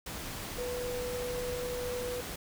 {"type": "tone in noise", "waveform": "sine", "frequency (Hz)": 493.2, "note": "B4", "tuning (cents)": -2, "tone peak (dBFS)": -34, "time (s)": [0.58, 2.21], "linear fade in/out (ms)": 5, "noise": "pink", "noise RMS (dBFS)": -40, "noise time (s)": [0.06, 2.36], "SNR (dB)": 3, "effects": []}